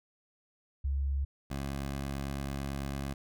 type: tone pair in turn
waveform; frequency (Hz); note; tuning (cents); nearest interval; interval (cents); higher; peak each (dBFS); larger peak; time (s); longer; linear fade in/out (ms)
sine / 15% pulse; 69 / 69; C#2 / C#2; -7 / -7; unison; 0; neither; -28; neither; 0.84-1.25 / 1.5-3.14; second; 10
effects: none